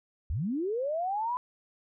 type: linear sweep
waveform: sine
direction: up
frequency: 56.2 to 1013 Hz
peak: -28 dBFS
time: 0.3-1.37 s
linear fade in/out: 0 ms
effects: none